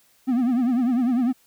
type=tone with vibrato; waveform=triangle; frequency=246.9 Hz; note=B3; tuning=in tune; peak=-16 dBFS; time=0.27-1.33 s; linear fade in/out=20 ms; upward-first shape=triangle; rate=10 Hz; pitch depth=150 cents each way; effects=white hiss -60 dBFS RMS until 1.46 s